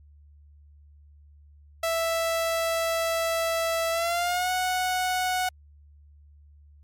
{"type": "tone with pitch glide", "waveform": "sawtooth", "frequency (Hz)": [660, 736.6], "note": ["E5", "F#5"], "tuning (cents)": [2, -8], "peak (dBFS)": -20, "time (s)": [1.83, 5.49], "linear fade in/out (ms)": 5, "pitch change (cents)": 190, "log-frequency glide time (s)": [3.91, 4.51], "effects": ["added 73 Hz sine -50 dBFS peak until 6.83 s", "MP3 64 kbps"]}